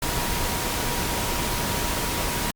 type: tone in noise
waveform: sine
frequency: 953 Hz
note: A#5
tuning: 38 cents sharp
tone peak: -35 dBFS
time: 0.02-2.51 s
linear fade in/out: 5 ms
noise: pink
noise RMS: -26 dBFS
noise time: 0.02-2.51 s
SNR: -12 dB
effects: Opus 48 kbps